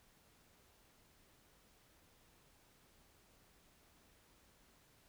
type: silence
effects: pink hiss -69 dBFS RMS until 5.08 s